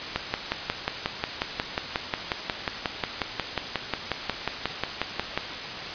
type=click train; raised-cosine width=0.3 ms; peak=-8 dBFS; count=30; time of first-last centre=0.16-5.376 s; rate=5.56 Hz; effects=white hiss -33 dBFS RMS until 5.94 s + resampled to 11025 Hz